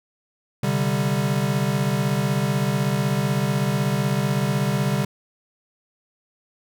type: chord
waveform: square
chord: C suspended second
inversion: none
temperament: equal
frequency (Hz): 130.81 / 146.83 / 196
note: C3 / D3 / G3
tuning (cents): 0 / 0 / 0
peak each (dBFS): -25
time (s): 0.63-5.05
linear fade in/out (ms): 5
effects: none